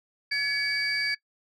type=tone cluster; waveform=sine; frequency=1696 / 2258 / 4652 Hz; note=G#6 / C#7 / D8; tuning=+36 / +31 / -17 cents; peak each=-28 dBFS; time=0.31-1.15 s; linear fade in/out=10 ms; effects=noise-tail reverb RT60 0.1 s tail -21 dB re dry + tanh soft clip ceiling -19 dBFS